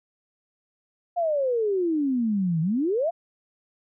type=exponential two-way sweep; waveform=sine; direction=down then up; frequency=716 to 155.56 to 716 Hz; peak=-21 dBFS; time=1.16-3.11 s; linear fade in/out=20 ms; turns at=2.61 s; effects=none